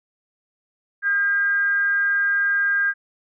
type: tone with frequency modulation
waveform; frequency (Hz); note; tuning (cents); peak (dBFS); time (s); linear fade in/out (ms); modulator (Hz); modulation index
sine; 1609; G6; +45; -17; 1.02-2.94; 50; 359; 0.24
effects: none